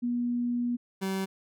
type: tone pair in turn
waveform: sine / 30% pulse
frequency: 241.6 / 191.76 Hz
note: B3 / G3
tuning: -38 / -38 cents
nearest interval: major third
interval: 400 cents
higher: first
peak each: -26 dBFS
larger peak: neither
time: 0.02-0.77 / 1.01-1.26 s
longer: first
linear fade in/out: 20 ms
effects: none